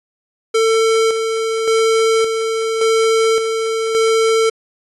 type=tone with tremolo; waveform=square; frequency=447.6 Hz; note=A4; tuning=30 cents sharp; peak=-12 dBFS; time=0.54-4.5 s; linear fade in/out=10 ms; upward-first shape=square; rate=0.88 Hz; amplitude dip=45%; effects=resampled to 22050 Hz